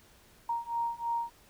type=beating tone pair; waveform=sine; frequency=932.3 / 935.4 Hz; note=A#5 / A#5; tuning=0 / +6 cents; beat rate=3.1 Hz; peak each=-34 / -33 dBFS; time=0.49-1.3 s; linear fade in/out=5 ms; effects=pink hiss -60 dBFS RMS until 1.49 s